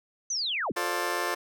sine linear sweep, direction down, 6272 to 110 Hz, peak -27 dBFS, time 0.3-0.72 s, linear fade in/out 5 ms
15% pulse chord, D minor seventh, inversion first, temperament just, 352.4 / 440.5 / 528.6 / 587.3 Hz, F4 / A4 / C5 / D5, +16 / +2 / +18 / 0 cents, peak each -26 / -28 / -29 / -29 dBFS, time 0.76-1.35 s, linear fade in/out 10 ms
effects none

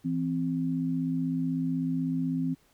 sine tone pair together, 165.23 / 261.3 Hz, E3 / C4, +4 / -2 cents, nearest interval minor sixth, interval 794 cents, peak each -30 / -28 dBFS, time 0.04-2.55 s, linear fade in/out 20 ms, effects pink hiss -65 dBFS RMS until 2.73 s

